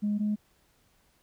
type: tone pair in turn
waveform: sine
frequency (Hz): 207.7 / 209.9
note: G#3 / G#3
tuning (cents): 0 / +19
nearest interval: unison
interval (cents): 19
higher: second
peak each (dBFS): -24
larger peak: neither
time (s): 0.02-0.19 / 0.19-0.36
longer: neither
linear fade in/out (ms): 20
effects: tanh soft clip ceiling -21 dBFS + pink hiss -67 dBFS RMS until 1.22 s